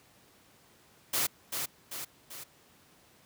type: noise with echo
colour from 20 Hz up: white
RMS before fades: -29 dBFS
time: 1.13-1.27 s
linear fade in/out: 10 ms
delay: 390 ms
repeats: 3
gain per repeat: -5 dB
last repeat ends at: 2.44 s
effects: pink hiss -61 dBFS RMS until 3.25 s + high-pass 100 Hz 12 dB/octave